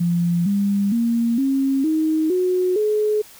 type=tone with pitch steps; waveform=sine; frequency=172.5 / 200.5 / 232.9 / 270.7 / 314.5 / 365.5 / 424.7 Hz; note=F3 / G3 / A#3 / C#4 / D#4 / F#4 / G#4; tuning=-21 / +39 / -1 / -41 / +19 / -21 / +39 cents; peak=-16 dBFS; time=0-3.22 s; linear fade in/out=10 ms; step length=460 ms; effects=white hiss -45 dBFS RMS until 3.39 s